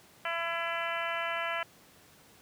harmonic tone, 335.7 Hz, E4, 32 cents sharp, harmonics 2 / 3 / 4 / 5 / 6 / 7 / 8 / 9, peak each -37 / -39 / -37 / -38 / -40 / -40 / -43 / -43 dBFS, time 0.25-1.63 s, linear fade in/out 2 ms, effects pink hiss -58 dBFS RMS until 2.41 s + high-pass 100 Hz 12 dB/octave

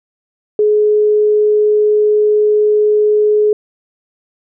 sine tone, 422.1 Hz, G#4, 28 cents sharp, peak -8 dBFS, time 0.59-3.53 s, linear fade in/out 2 ms, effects none

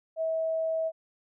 sine tone, 646 Hz, E5, 35 cents flat, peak -26 dBFS, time 0.16-0.92 s, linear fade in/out 50 ms, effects none

